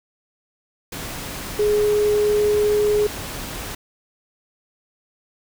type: tone in noise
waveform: sine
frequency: 418.3 Hz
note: G#4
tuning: 12 cents sharp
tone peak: -15 dBFS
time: 1.59-3.07 s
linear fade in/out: 5 ms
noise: pink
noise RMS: -31 dBFS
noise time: 0.92-3.75 s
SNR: +13 dB
effects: none